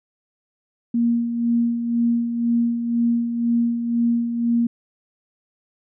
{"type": "tone with tremolo", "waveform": "sine", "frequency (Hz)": 235, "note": "A#3", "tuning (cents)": 14, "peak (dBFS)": -15, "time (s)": [0.94, 4.67], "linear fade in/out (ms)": 5, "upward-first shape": "sine", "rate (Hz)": 2, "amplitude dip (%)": 55, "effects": []}